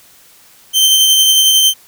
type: tone with tremolo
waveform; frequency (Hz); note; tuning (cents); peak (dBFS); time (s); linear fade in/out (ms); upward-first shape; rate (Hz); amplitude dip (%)
sawtooth; 3112; G7; -13; -3; 0.73-1.74; 50; sine; 11; 25
effects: white hiss -45 dBFS RMS until 1.87 s